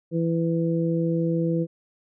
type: harmonic tone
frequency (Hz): 166.1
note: E3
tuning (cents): +13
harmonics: 1 / 2 / 3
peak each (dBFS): -23 / -26 / -28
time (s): 0.11-1.67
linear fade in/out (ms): 50
effects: none